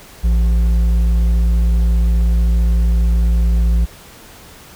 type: tone with hard clipping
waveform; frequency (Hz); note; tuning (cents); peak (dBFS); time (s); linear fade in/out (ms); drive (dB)
triangle; 57.2; A#1; -32; -12; 0.23-3.86; 20; 9
effects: pink hiss -40 dBFS RMS until 4.75 s